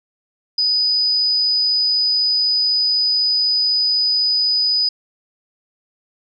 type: tone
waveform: sine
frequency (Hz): 4978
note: D#8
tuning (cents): 0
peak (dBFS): -14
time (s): 0.58-4.89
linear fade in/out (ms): 5
effects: none